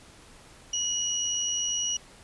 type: tone pair together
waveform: sine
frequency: 2912 / 5806 Hz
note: F#7 / F#8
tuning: -28 / -34 cents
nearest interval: octave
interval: 1194 cents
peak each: -30 / -28 dBFS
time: 0.73-1.97 s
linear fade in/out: 5 ms
effects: pink hiss -52 dBFS RMS until 2.23 s + resampled to 24000 Hz